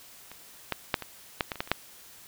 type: clicks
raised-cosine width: 0.3 ms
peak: -27 / -11 / -7 / -20 / -9 / -15 / -25 / -12 / -27 / -6 dBFS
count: 10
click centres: 0.316 / 0.723 / 0.942 / 1.023 / 1.408 / 1.518 / 1.557 / 1.605 / 1.675 / 1.716 s
effects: white hiss -51 dBFS RMS until 2.27 s